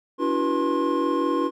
triangle tone cluster, 286.6 / 331.7 / 371.3 / 486.1 / 1063 Hz, D4 / E4 / F#4 / B4 / C6, -42 / +11 / +6 / -28 / +27 cents, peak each -24 / -24 / -27 / -26 / -25 dBFS, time 0.18-1.51 s, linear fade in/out 50 ms, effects none

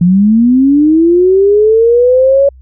sine linear sweep, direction up, 169.6 to 563 Hz, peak -4 dBFS, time 0.01-2.49 s, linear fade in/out 5 ms, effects added 64 Hz sine -34 dBFS peak until 2.61 s

